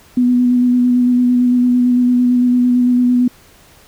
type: tone with vibrato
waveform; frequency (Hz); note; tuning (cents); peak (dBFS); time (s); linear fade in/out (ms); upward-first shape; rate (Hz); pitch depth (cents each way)
sine; 246.9; B3; 0; -9; 0.17-3.28; 5; square; 8.9; 13
effects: pink hiss -46 dBFS RMS until 3.87 s